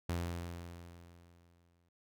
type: tone with exponential decay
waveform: sawtooth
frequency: 86.1 Hz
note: F2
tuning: 24 cents flat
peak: -29 dBFS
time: 0.09-1.89 s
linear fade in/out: 5 ms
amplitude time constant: 390 ms
effects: none